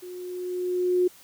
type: tone with level ramp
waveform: sine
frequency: 361.1 Hz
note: F#4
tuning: 42 cents flat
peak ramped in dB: -37 to -17 dBFS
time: 0.02-1.08 s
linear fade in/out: 10 ms
effects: white hiss -52 dBFS RMS until 1.23 s